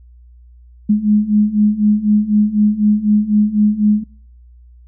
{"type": "beating tone pair", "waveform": "sine", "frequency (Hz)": [207.7, 211.7], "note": ["G#3", "G#3"], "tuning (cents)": [0, 33], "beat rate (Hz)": 4, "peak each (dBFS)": [-15, -12], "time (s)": [0.89, 4.04], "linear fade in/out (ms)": 10, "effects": ["noise-tail reverb RT60 0.6 s tail -26 dB re dry", "added 60 Hz sine -40 dBFS peak until 4.87 s"]}